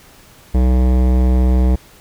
sine tone with hard clipping, 63 Hz, B1, 35 cents sharp, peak -12 dBFS, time 0.54-1.76 s, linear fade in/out 10 ms, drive 17 dB, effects pink hiss -45 dBFS RMS until 2 s

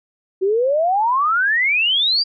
sine exponential sweep, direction up, 367.6 to 4839 Hz, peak -14 dBFS, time 0.41-2.24 s, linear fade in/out 20 ms, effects none

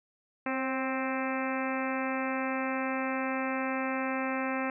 harmonic tone with a mistuned harmonic, 262.4 Hz, C4, 5 cents sharp, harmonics 1 / 2 / 3 / 4 / 5 / 6 / 7 / 8 / 9 / 10, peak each -33 / -36 / -38 / -39 / -40 / -41 / -41 / -42 / -43 / -43 dBFS, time 0.46-4.7 s, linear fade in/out 2 ms, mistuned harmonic 2, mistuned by +27 cents, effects none

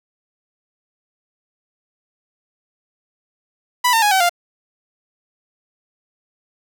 sawtooth tone with pitch steps, 987.8 / 905.8 / 830.6 / 761.7 / 698.5 Hz, B5 / A#5 / G#5 / G5 / F5, 0 / -50 / 0 / -50 / 0 cents, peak -9 dBFS, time 3.84-4.295 s, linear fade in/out 10 ms, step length 91 ms, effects none

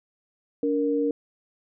sine tone pair together, 287.9 / 466.2 Hz, D4 / A#4, -34 / 0 cents, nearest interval minor sixth, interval 834 cents, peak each -24 dBFS, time 0.63-1.11 s, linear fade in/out 2 ms, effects none

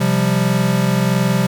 square chord, C suspended fourth, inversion none, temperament equal, 130.81 / 174.61 / 196 Hz, C3 / F3 / G3, 0 / 0 / 0 cents, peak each -19 dBFS, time 0-1.47 s, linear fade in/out 10 ms, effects none

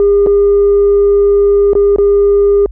sine tone with dropouts, 404.1 Hz, G#4, 47 cents flat, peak -4 dBFS, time 0-2.66 s, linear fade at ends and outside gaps 1 ms, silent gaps 0.263-0.27 / 1.733-1.752 / 1.961-1.984 s, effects tanh soft clip ceiling -3 dBFS + added 50 Hz sine -25 dBFS peak until 2.71 s

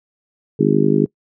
harmonic tone, 51 Hz, G#1, 31 cents flat, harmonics 3 / 4 / 5 / 6 / 7 / 8, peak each -19 / -19 / -19 / -19 / -19 / -19 dBFS, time 0.59-1.06 s, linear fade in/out 10 ms, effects noise-tail reverb RT60 0.1 s tail -23 dB re dry

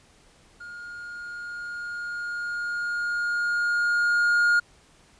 triangle tone with level ramp, 1423 Hz, F6, 32 cents sharp, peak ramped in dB -36 to -15 dBFS, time 0.6-4.6 s, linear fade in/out 10 ms, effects pink hiss -57 dBFS RMS until 5.19 s + resampled to 22050 Hz

